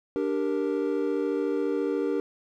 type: chord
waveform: triangle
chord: G minor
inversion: second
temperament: equal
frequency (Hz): 293.7 / 392 / 466.2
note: D4 / G4 / Bb4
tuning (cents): 0 / 0 / 0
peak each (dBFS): -27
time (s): 0.16-2.2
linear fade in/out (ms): 0
effects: none